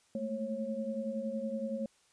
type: tone cluster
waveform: sine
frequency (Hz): 215 / 225.7 / 545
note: A3 / A3 / C#5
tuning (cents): -40 / +44 / -29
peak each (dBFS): -39 / -38 / -37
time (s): 0.15-1.86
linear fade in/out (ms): 2
effects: white hiss -68 dBFS RMS until 2.12 s + resampled to 22050 Hz